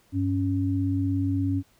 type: tone pair together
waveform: sine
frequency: 98 / 277.2 Hz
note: G2 / C#4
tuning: 0 / 0 cents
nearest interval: octave + tritone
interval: 1800 cents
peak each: -25 / -25 dBFS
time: 0.12-1.63 s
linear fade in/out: 50 ms
effects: pink hiss -62 dBFS RMS until 1.79 s